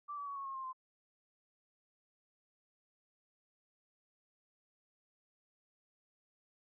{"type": "tone with pitch steps", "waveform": "sine", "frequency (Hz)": [1169, 1146.3, 1124, 1102.1, 1080.7, 1059.7, 1039.1], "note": ["D6", "D6", "C#6", "C#6", "C#6", "C6", "C6"], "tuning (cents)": [-8, -42, 24, -10, -44, 22, -12], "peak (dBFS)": -40, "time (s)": [0.08, 0.731], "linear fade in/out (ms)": 20, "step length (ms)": 93, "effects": []}